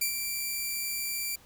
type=tone with ADSR envelope; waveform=5% pulse; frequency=2349 Hz; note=D7; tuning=in tune; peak=-15 dBFS; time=0.01-1.36 s; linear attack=7 ms; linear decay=97 ms; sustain=-6 dB; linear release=9 ms; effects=pink hiss -57 dBFS RMS until 1.45 s